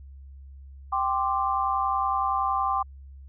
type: chord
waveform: sine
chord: G suspended fourth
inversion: none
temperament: just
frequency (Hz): 784 / 1045.3 / 1176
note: G5 / C6 / D6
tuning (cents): 0 / -2 / +2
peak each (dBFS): -27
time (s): 0.92-2.83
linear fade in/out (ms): 10
effects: added 68 Hz sine -42 dBFS peak until 3.28 s